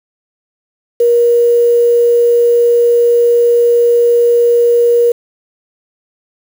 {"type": "tone with quantisation", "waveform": "sine", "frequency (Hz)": 474.7, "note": "A#4", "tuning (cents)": 31, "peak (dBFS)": -6, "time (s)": [1, 5.12], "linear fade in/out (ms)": 5, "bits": 5, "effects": []}